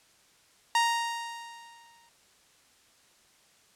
sawtooth tone with exponential decay, 932.3 Hz, A#5, in tune, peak -17 dBFS, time 0.75-2.09 s, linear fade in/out 2 ms, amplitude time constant 290 ms, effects white hiss -62 dBFS RMS until 3.75 s + low-pass 9000 Hz 12 dB/octave

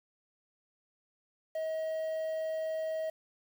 triangle tone with quantisation, 636 Hz, D#5, 38 cents sharp, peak -30 dBFS, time 1.55-3.1 s, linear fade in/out 5 ms, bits 9, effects none

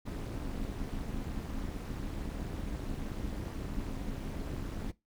brown noise with amplitude modulation, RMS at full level -34 dBFS, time 0.05-4.92 s, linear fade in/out 20 ms, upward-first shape sine, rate 239 Hz, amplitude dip 85%, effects noise-tail reverb RT60 0.2 s tail -20 dB re dry

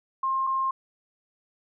sine tone pair in turn, 1063 / 1063 Hz, C6 / C6, +27 / +27 cents, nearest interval unison, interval 0 cents, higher neither, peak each -23 dBFS, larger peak neither, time 0.23-0.47 / 0.47-0.71 s, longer neither, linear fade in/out 5 ms, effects none

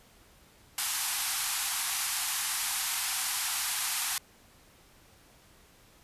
white band-pass noise, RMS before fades -32 dBFS, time 0.78-4.18 s, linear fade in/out 2 ms, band 730 to 13000 Hz, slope 96 dB/octave, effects pink hiss -59 dBFS RMS until 6.03 s + resampled to 32000 Hz

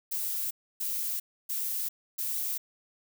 violet noise bursts, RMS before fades -32 dBFS, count 4, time 0.11-2.58 s, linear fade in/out 10 ms, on 400 ms, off 290 ms, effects none

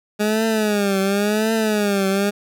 20% pulse tone with vibrato, 207.7 Hz, G#3, in tune, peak -12 dBFS, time 0.19-2.31 s, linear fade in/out 20 ms, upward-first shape triangle, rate 0.93 Hz, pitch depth 140 cents each way, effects none

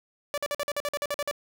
sawtooth tone bursts, 580 Hz, D5, 22 cents flat, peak -23 dBFS, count 12, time 0.34-1.312 s, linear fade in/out 0 ms, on 37 ms, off 48 ms, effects none

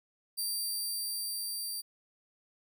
15% pulse tone with level ramp, 4699 Hz, D8, in tune, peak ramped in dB -25 to -29 dBFS, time 0.37-1.82 s, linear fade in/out 20 ms, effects none

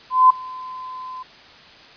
sine tone with ADSR envelope, 1023 Hz, C6, 39 cents flat, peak -6 dBFS, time 0.1-1.23 s, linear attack 200 ms, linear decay 7 ms, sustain -24 dB, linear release 8 ms, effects white hiss -45 dBFS RMS until 1.96 s + resampled to 11025 Hz

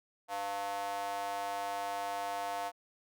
square tone with high-pass filter, 100 Hz, G2, 35 cents sharp, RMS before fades -37 dBFS, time 0.28-2.72 s, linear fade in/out 50 ms, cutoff 760 Hz, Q 4.9, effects none

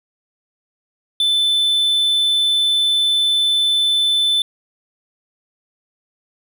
triangle tone, 3520 Hz, A7, in tune, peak -12 dBFS, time 1.2-4.42 s, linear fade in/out 2 ms, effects none

